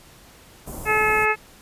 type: band-stop noise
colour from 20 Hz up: pink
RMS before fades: -34 dBFS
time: 0.66-1.26 s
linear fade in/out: 20 ms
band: 1000 to 7500 Hz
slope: 24 dB/octave
type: harmonic tone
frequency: 430 Hz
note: A4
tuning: 40 cents flat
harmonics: 1 / 2 / 3 / 4 / 5 / 6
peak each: -24 / -24 / -24 / -24 / -24 / -24 dBFS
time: 0.85-1.36 s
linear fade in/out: 50 ms
effects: pink hiss -49 dBFS RMS until 1.61 s + resampled to 32000 Hz